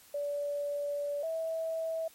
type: tone pair in turn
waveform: sine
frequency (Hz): 577 / 649.8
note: D5 / E5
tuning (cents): -31 / -25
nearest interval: major second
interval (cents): 206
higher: second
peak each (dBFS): -31 / -31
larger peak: neither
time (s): 0.14-1.23 / 1.23-2.08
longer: first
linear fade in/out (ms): 5
effects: white hiss -58 dBFS RMS until 2.14 s + MP3 64 kbps